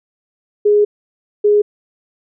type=tone bursts at uneven times; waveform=sine; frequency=415.3 Hz; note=G#4; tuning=in tune; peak=-8 dBFS; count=2; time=0.65-0.85 / 1.44-1.62 s; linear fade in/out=10 ms; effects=none